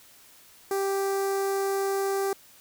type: tone with notch filter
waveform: sawtooth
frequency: 392 Hz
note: G4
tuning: in tune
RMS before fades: -27 dBFS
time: 0.71-2.33 s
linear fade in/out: 2 ms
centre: 3000 Hz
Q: 0.61
effects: white hiss -54 dBFS RMS until 2.6 s